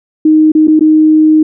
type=tone with dropouts; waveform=sine; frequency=310.9 Hz; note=D#4; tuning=1 cent flat; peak=-3 dBFS; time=0.25-1.43 s; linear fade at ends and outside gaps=5 ms; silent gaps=0.519-0.55 / 0.673-0.68 / 0.794-0.808 s; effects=none